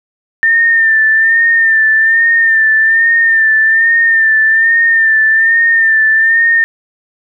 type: tone with vibrato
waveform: sine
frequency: 1800 Hz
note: A6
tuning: 39 cents sharp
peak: -6 dBFS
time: 0.43-6.64 s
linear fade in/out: 0 ms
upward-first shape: sine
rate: 1.2 Hz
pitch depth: 40 cents each way
effects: none